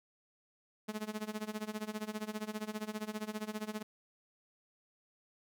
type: tone with tremolo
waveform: sawtooth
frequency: 214.1 Hz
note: A3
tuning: 47 cents flat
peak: -31 dBFS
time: 0.88-3.83 s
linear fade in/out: 10 ms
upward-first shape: sine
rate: 15 Hz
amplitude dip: 90%
effects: none